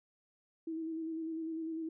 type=tone with vibrato; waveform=sine; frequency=323.2 Hz; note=E4; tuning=34 cents flat; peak=-36 dBFS; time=0.67-1.89 s; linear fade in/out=5 ms; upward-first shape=square; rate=10 Hz; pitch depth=23 cents each way; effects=none